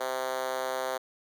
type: tone with high-pass filter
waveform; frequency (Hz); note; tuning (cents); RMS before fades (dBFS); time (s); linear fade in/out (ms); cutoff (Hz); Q
5% pulse; 130.1; C3; -9; -32; 0-0.98; 10; 520; 2.4
effects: none